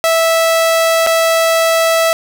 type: tone with dropouts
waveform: sawtooth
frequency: 656 Hz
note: E5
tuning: 9 cents flat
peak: -6 dBFS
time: 0.04-2.13 s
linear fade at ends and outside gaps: 0 ms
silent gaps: 1.065-1.071 s
effects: none